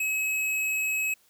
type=tone; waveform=square; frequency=2563 Hz; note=E7; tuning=49 cents flat; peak=-26 dBFS; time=0-1.14 s; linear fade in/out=5 ms; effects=white hiss -63 dBFS RMS until 1.29 s